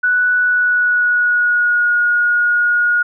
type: tone with pitch glide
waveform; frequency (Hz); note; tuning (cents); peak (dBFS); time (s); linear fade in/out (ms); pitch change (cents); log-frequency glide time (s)
sine; 1480 to 1441.2; F#6 to F#6; 0 to -46; -11; 0.03-3.03; 10; -46; 0.35-1.94
effects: none